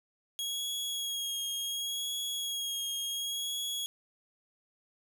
sawtooth tone with vibrato, 3300 Hz, G#7, 12 cents flat, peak -30 dBFS, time 0.39-3.86 s, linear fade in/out 0 ms, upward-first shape sine, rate 0.69 Hz, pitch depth 25 cents each way, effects none

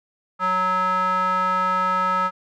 square tone with band-pass filter, 185 Hz, F#3, in tune, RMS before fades -21 dBFS, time 0.39-2.31 s, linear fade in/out 50 ms, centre 1200 Hz, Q 8.3, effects none

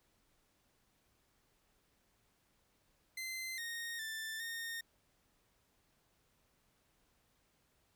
sawtooth tone with pitch steps, 2068 / 1857 / 1771 / 1840 Hz, C7 / A#6 / A6 / A#6, -21 / -7 / +11 / -23 cents, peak -37 dBFS, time 3.17-4.81 s, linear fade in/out 5 ms, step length 410 ms, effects pink hiss -75 dBFS RMS until 7.95 s

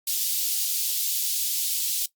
white high-pass noise, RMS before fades -26 dBFS, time 0.07-2.06 s, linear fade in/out 5 ms, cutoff 3300 Hz, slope 24 dB/octave, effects noise-tail reverb RT60 0.1 s tail -18 dB re dry + Opus 48 kbps

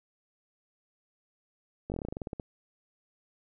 slowing click train, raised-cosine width 2 ms, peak -22 dBFS, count 14, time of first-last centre 1.9-2.398 s, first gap 19 ms, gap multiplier 1.11, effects none

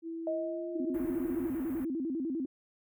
sine tone with pitch glide, 329.6 to 349.2 Hz, E4 to F4, 0 to 0 cents, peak -36 dBFS, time 0.02-1.51 s, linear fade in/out 50 ms, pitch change +100 cents, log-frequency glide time 0.25-0.81 s
sine tone with exponential decay, 632 Hz, D#5, 27 cents sharp, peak -29 dBFS, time 0.27-1.75 s, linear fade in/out 2 ms, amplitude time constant 320 ms
sine tone with vibrato, 293 Hz, D4, 4 cents flat, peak -31 dBFS, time 0.75-2.46 s, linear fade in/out 10 ms, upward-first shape square, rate 10 Hz, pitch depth 200 cents each way
pink band-stop noise, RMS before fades -48 dBFS, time 0.94-1.85 s, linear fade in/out 5 ms, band 1900 to 12000 Hz, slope 24 dB/octave
effects none

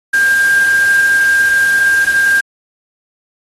sine tone in noise, 1600 Hz, G6, 35 cents sharp, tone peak -8 dBFS, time 0.13-2.41 s, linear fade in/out 10 ms, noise white, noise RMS -25 dBFS, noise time 0.13-2.41 s, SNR +14 dB, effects AAC 32 kbps

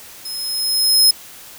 sawtooth tone with level ramp, 5140 Hz, E8, 45 cents flat, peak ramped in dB -24 to -5 dBFS, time 0.25-1.11 s, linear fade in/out 5 ms, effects white hiss -39 dBFS RMS until 1.58 s

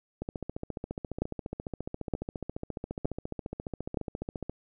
two click trains, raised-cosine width 2 ms, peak -21 / -14 dBFS, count 63 / 4, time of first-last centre 0.22-4.496 / 1.22-3.972 s, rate 14.5 / 1.09 Hz, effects none

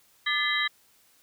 sine tone cluster, 1199 / 1735 / 2037 / 3166 / 3871 Hz, D6 / A6 / C7 / G7 / B7, +36 / -25 / -47 / +17 / -35 cents, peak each -33 / -29 / -28 / -33 / -30 dBFS, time 0.26-0.68 s, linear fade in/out 10 ms, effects white hiss -62 dBFS RMS until 1.22 s

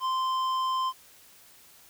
triangle tone with tanh clipping, 1040 Hz, C6, 11 cents flat, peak -27 dBFS, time 0-0.93 s, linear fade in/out 50 ms, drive 14 dB, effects white hiss -55 dBFS RMS until 1.89 s

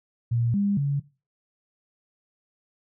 sine tone with pitch steps, 117.7 / 201.3 / 141.4 Hz, A#2 / G3 / C#3, +17 / +46 / +35 cents, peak -21 dBFS, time 0.31-1 s, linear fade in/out 10 ms, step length 230 ms, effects noise-tail reverb RT60 0.3 s tail -19 dB re dry

